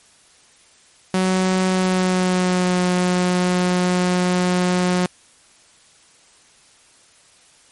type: tone with pitch glide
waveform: sawtooth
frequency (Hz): 186.4 to 180.47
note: F#3 to F#3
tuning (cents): +13 to -43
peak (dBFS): -12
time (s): 1.14-5.06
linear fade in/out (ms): 2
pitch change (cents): -56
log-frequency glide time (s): 1.67-2.8
effects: white hiss -52 dBFS RMS until 7.71 s + MP3 48 kbps